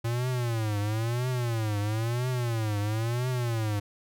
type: tone with vibrato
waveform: square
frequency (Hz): 114.4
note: A#2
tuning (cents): -32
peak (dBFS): -27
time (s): 0.04-3.8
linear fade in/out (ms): 10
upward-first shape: triangle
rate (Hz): 1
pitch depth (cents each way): 210
effects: none